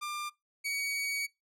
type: tone pair in turn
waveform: sawtooth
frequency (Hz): 1194 / 2254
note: D6 / C#7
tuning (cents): +28 / +28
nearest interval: major seventh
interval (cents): 1100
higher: second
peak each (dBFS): -31 / -28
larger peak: second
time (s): 0.01-0.3 / 0.64-1.27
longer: second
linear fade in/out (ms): 20
effects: noise-tail reverb RT60 0.2 s tail -23 dB re dry + low-pass 12000 Hz 12 dB/octave